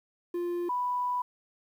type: tone pair in turn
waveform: triangle / sine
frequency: 349.2 / 987.7 Hz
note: F4 / B5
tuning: 0 / 0 cents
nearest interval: octave + tritone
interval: 1800 cents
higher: second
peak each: -27 dBFS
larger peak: neither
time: 0.34-0.69 / 0.69-1.22 s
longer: second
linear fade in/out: 5 ms
effects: 10-bit